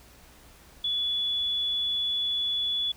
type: tone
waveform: sine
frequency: 3423 Hz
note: A7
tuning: 48 cents flat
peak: -25 dBFS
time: 0.84-2.92 s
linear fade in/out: 5 ms
effects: added 60 Hz sine -57 dBFS peak until 2.96 s + pink hiss -54 dBFS RMS until 2.96 s